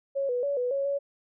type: tone with pitch steps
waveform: sine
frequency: 551 / 491.4 / 566 / 494.1 / 553 / 562 Hz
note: C#5 / B4 / C#5 / B4 / C#5 / C#5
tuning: -11 / -9 / +36 / +1 / -4 / +24 cents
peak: -25 dBFS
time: 0.15-0.99 s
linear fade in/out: 20 ms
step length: 140 ms
effects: none